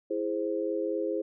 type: chord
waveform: sine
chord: E augmented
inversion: none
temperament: equal with one note detuned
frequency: 331 / 415.3 / 523.3 Hz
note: E4 / G#4 / B#4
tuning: +7 / 0 / 0 cents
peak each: -32 dBFS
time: 0.1-1.22 s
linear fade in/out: 10 ms
effects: none